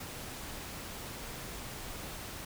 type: noise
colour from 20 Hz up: pink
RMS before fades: -43 dBFS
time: 0-2.45 s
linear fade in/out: 5 ms
effects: none